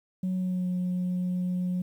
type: tone with pitch glide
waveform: sine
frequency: 185.1 to 180.77 Hz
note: F#3 to F#3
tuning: +1 to -40 cents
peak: -24 dBFS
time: 0.23-1.82 s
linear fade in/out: 5 ms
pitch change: -41 cents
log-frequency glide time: 0.34-0.69 s
effects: tanh soft clip ceiling -24 dBFS + 10-bit